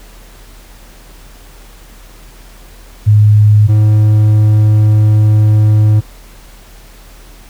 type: tone pair in turn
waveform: sine / triangle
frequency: 105.3 / 106.71 Hz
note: G#2 / G#2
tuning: +24 / +47 cents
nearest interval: unison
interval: 23 cents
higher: second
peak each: -3 dBFS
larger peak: neither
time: 3.06-3.68 / 3.68-6.01 s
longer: second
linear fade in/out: 20 ms
effects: added 40 Hz sine -35 dBFS peak until 7.49 s + pink hiss -41 dBFS RMS until 7.49 s